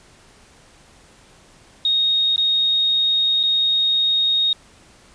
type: tone with dropouts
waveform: sine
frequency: 3729 Hz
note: A#7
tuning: in tune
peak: -15 dBFS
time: 1.85-4.53 s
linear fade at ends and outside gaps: 2 ms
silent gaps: 2.361-2.379 / 3.431-3.435 s
effects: pink hiss -50 dBFS RMS until 5.14 s + resampled to 22050 Hz